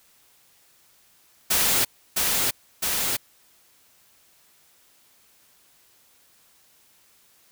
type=noise with echo; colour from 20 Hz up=white; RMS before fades=-21 dBFS; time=1.5-1.85 s; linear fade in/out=10 ms; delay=660 ms; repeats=2; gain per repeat=-2 dB; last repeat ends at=3.17 s; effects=white hiss -59 dBFS RMS until 7.51 s